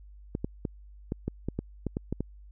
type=clicks; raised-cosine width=3 ms; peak=-17 dBFS; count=11; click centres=0.351 / 0.445 / 0.652 / 1.121 / 1.28 / 1.486 / 1.59 / 1.867 / 1.969 / 2.126 / 2.206 s; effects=added 50 Hz sine -47 dBFS peak until 2.51 s